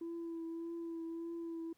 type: tone with vibrato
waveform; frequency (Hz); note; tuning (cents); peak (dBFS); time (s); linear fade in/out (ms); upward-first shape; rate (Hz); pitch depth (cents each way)
sine; 333.1; E4; +18; -38; 0.01-1.73; 5; triangle; 1.7; 25
effects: tanh soft clip ceiling -38 dBFS + pink hiss -75 dBFS RMS until 1.77 s